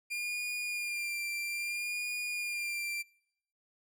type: tone with vibrato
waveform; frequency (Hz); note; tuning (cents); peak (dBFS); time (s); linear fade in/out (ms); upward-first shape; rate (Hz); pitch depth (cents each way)
40% pulse; 2402; D7; +38; -33; 0.1-3.03; 20; sine; 0.61; 30
effects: noise-tail reverb RT60 0.8 s tail -26 dB re dry